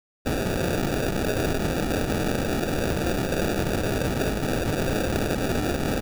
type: noise with sample-and-hold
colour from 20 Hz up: white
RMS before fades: -25 dBFS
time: 0.25-6.01 s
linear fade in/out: 20 ms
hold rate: 1050 Hz
effects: none